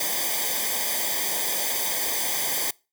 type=noise with comb filter; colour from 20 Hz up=white; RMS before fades=-26 dBFS; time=0-2.71 s; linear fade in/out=5 ms; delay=0.73 ms; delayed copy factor=-0.9; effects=noise-tail reverb RT60 0.3 s tail -24 dB re dry